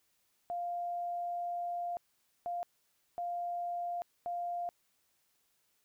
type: tone bursts at uneven times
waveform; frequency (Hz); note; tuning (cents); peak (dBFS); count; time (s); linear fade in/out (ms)
sine; 699; F5; +1; -34; 4; 0.5-1.97 / 2.46-2.63 / 3.18-4.02 / 4.26-4.69; 0
effects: white hiss -75 dBFS RMS until 5.84 s